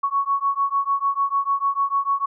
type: beating tone pair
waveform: sine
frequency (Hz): 1108.7 / 1115.4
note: C#6 / C#6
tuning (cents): 0 / +10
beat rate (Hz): 6.7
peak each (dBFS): -22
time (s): 0.03-2.26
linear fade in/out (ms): 10
effects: none